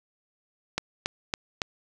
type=click train; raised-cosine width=0.2 ms; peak=-9 dBFS; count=4; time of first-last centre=0.78-1.618 s; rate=3.58 Hz; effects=none